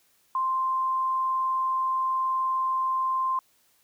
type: tone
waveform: sine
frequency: 1046.5 Hz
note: C6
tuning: in tune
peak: -23 dBFS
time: 0.35-3.39 s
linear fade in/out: 2 ms
effects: white hiss -65 dBFS RMS until 3.83 s